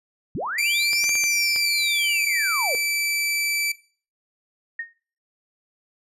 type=linear two-way sweep; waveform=sine; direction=up then down; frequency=94.8 to 6620 to 451.1 Hz; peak=-25 dBFS; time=0.35-2.75 s; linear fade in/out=0 ms; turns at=1.13 s
type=tone with pitch glide; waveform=sawtooth; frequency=2349 to 2322 Hz; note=D7 to D7; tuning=0 to -20 cents; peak=-18 dBFS; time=0.58-3.72 s; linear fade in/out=5 ms; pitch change=-20 cents; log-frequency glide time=1.12-2.63 s
type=clicks; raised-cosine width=0.3 ms; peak=-18 dBFS; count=6; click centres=0.932 / 1.041 / 1.093 / 1.154 / 1.239 / 1.561 s
type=tone with exponential decay; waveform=sine; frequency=1849 Hz; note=A#6; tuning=15 cents flat; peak=-24 dBFS; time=4.79-4.94 s; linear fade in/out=5 ms; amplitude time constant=31 ms
effects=noise-tail reverb RT60 0.4 s tail -18 dB re dry + resampled to 32000 Hz